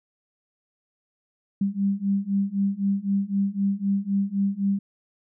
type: beating tone pair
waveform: sine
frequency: 196 / 199.9 Hz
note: G3 / G3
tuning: 0 / +34 cents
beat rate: 3.9 Hz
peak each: -25 / -24 dBFS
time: 1.61-4.79 s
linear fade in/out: 5 ms
effects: none